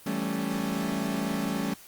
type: chord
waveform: 40% pulse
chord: A dominant seventh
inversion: second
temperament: equal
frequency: 164.81 / 196 / 220 / 277.2 Hz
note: E3 / G3 / A3 / C#4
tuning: 0 / 0 / 0 / 0 cents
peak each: -36 / -31 / -32 / -32 dBFS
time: 0.06-1.74 s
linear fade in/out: 5 ms
effects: white hiss -51 dBFS RMS until 1.87 s + Opus 32 kbps